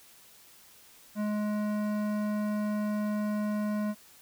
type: tone with hard clipping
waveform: triangle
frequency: 210 Hz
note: G#3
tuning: 19 cents sharp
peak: -30 dBFS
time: 1.15-3.95 s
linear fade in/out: 50 ms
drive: 18 dB
effects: white hiss -56 dBFS RMS until 4.21 s